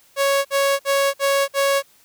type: tone bursts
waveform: sawtooth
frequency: 554.4 Hz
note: C#5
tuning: in tune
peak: -12 dBFS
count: 5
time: 0.16-1.826 s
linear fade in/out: 50 ms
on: 290 ms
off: 54 ms
effects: white hiss -55 dBFS RMS until 2.04 s